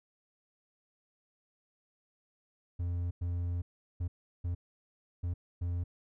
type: tone bursts at uneven times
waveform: triangle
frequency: 87.31 Hz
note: F2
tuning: in tune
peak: -29 dBFS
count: 6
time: 2.79-3.11 / 3.21-3.62 / 4-4.08 / 4.44-4.55 / 5.23-5.34 / 5.61-5.84 s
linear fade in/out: 10 ms
effects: none